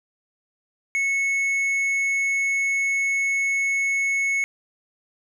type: tone with tanh clipping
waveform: sine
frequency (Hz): 2200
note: C#7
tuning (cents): -14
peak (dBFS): -21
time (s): 0.95-4.44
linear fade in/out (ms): 0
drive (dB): 6
effects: none